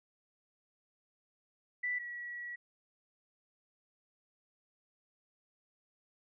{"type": "tone pair in turn", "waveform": "sine", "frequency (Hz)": [1975.5, 1929.3], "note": ["B6", "B6"], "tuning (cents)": [0, -41], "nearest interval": "unison", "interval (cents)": 41, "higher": "first", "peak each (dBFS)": [-32, -40], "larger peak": "first", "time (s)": [[1.83, 1.99], [1.99, 2.56]], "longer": "second", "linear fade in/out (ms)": 10, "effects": []}